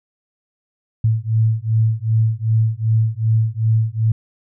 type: beating tone pair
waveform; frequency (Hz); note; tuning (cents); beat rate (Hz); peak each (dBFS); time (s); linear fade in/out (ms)
sine; 110 / 112.6; A2 / A2; 0 / +40; 2.6; -17; 1.04-4.12; 5
effects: none